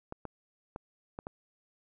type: clicks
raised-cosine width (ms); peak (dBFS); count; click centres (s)
1; -25; 5; 0.124 / 0.253 / 0.761 / 1.189 / 1.269
effects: none